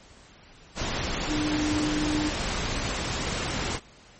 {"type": "tone in noise", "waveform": "sine", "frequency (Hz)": 302, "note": "D4", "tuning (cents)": 48, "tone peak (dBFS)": -25, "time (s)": [1.27, 2.32], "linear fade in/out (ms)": 50, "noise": "pink", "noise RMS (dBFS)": -29, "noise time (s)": [0.75, 3.8], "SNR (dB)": 1, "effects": ["pink hiss -52 dBFS RMS until 4.19 s", "MP3 32 kbps"]}